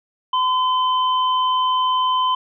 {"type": "tone pair together", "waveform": "sine", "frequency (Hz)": [1018, 3074], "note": ["C6", "G7"], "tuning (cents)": [-48, -35], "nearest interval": "octave + perfect fifth", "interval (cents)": 1913, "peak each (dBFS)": [-16, -25], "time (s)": [0.33, 2.35], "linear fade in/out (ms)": 5, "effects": []}